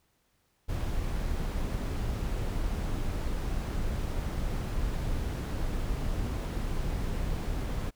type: noise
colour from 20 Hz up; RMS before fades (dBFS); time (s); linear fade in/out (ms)
brown; -31; 0.68-7.91; 20
effects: pink hiss -72 dBFS RMS until 7.95 s